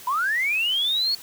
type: linear sweep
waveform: triangle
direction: up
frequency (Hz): 956 to 4435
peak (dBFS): -17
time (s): 0.07-1.15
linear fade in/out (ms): 5
effects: tanh soft clip ceiling -18 dBFS + white hiss -43 dBFS RMS until 1.22 s